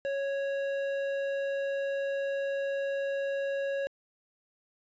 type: tone with hard clipping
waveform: sine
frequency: 553 Hz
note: C#5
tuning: 4 cents flat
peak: -31 dBFS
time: 0.05-3.87 s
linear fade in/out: 0 ms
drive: 10 dB
effects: resampled to 16000 Hz